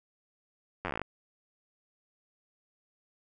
slowing click train, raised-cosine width 0.5 ms, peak -18 dBFS, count 12, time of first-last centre 0.85-1.016 s, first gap 10 ms, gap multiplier 1.08, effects none

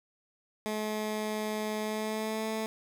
15% pulse tone with pitch glide, 214.3 to 219.8 Hz, A3 to A3, -45 to -2 cents, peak -25 dBFS, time 0.66-2.66 s, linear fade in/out 0 ms, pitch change +43 cents, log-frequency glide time 1.8-2.47 s, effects none

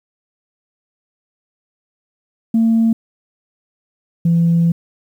sine tone pair in turn, 226.5 / 168.29 Hz, A#3 / E3, -50 / +36 cents, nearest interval perfect fourth, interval 514 cents, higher first, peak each -9 dBFS, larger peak neither, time 2.54-2.93 / 4.25-4.72 s, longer second, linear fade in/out 5 ms, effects tanh soft clip ceiling -7 dBFS + 8-bit

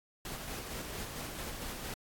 pink noise with tremolo, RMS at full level -41 dBFS, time 0.25-1.94 s, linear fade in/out 2 ms, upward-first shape square, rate 4.4 Hz, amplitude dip 25%, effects AAC 64 kbps

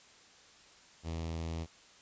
sawtooth tone with notch filter, 82 Hz, E2, 9 cents flat, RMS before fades -38 dBFS, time 1.03-1.67 s, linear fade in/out 50 ms, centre 1500 Hz, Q 1.6, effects white hiss -59 dBFS RMS until 2.01 s + resampled to 16000 Hz

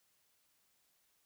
silence, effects white hiss -75 dBFS RMS until 1.25 s

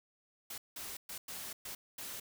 white noise bursts at uneven times, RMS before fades -44 dBFS, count 6, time 0.5-0.58 / 0.76-0.97 / 1.09-1.18 / 1.28-1.53 / 1.65-1.75 / 1.98-2.2 s, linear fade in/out 5 ms, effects none

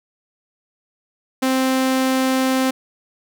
sawtooth tone, 261.6 Hz, C4, in tune, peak -12 dBFS, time 1.42-2.71 s, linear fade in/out 10 ms, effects none

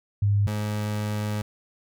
sine / 30% pulse tone pair in turn, 101.7 / 105.4 Hz, G#2 / G#2, -36 / +26 cents, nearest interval minor second, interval 62 cents, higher second, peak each -18 / -23 dBFS, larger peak first, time 0.22-0.47 / 0.47-1.42 s, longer second, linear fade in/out 5 ms, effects none

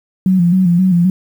sine tone with vibrato, 179.8 Hz, F#3, 49 cents flat, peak -8 dBFS, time 0.26-1.1 s, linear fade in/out 2 ms, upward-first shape square, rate 3.8 Hz, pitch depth 67 cents each way, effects 7-bit

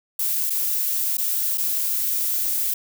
violet noise with dropouts, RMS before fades -23 dBFS, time 0.19-2.74 s, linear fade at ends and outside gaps 5 ms, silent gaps 0.498-0.503 / 1.171-1.18 / 1.575-1.58 s, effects none

